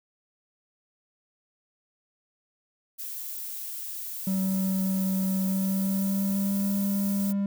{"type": "noise", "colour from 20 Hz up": "violet", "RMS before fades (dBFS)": -36, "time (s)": [2.98, 7.33], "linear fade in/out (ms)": 20}
{"type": "tone with pitch glide", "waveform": "triangle", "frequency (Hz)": [190.7, 199.26], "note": ["G3", "G3"], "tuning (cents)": [-47, 29], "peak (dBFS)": -22, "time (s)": [4.27, 7.46], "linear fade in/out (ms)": 2, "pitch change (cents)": 76, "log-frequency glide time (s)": [5.41, 6.65]}
{"effects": []}